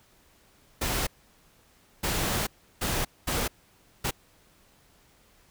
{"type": "noise bursts at uneven times", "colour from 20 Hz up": "pink", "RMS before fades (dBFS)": -28, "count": 5, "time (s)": [[0.81, 1.07], [2.03, 2.47], [2.81, 3.05], [3.27, 3.48], [4.04, 4.11]], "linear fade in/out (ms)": 10, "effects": ["pink hiss -61 dBFS RMS until 5.5 s"]}